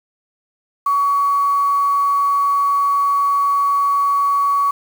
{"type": "tone with quantisation", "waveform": "sine", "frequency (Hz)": 1128, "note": "C#6", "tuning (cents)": 30, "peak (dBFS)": -13, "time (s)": [0.86, 4.71], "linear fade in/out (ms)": 5, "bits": 6, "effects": []}